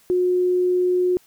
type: tone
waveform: sine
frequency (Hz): 361.7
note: F#4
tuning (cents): -39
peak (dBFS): -16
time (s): 0.1-1.17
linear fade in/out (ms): 0
effects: white hiss -56 dBFS RMS until 1.26 s